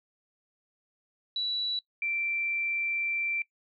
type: tone pair in turn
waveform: sine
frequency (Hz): 3935 / 2348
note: B7 / D7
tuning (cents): -7 / -1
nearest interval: major sixth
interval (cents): 894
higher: first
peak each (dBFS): -28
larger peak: neither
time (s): 1.36-1.79 / 2.02-3.42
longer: second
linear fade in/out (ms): 2
effects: noise-tail reverb RT60 0.1 s tail -22 dB re dry